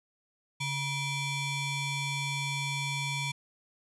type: ring-modulated tone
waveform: 30% pulse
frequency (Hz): 1100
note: C#6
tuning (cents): -14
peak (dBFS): -25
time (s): 0.6-3.32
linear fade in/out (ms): 10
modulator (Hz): 1240
effects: resampled to 24000 Hz + 11-bit